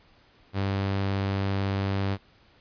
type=tone; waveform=sawtooth; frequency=98 Hz; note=G2; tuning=in tune; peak=-21 dBFS; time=0.53-2.18 s; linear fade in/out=50 ms; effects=pink hiss -59 dBFS RMS until 2.6 s + resampled to 11025 Hz